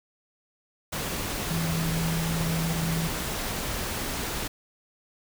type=tone in noise; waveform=sine; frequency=164 Hz; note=E3; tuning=9 cents flat; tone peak=-26 dBFS; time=1.5-3.08 s; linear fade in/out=10 ms; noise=pink; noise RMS=-31 dBFS; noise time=0.92-4.48 s; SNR=+2 dB; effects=none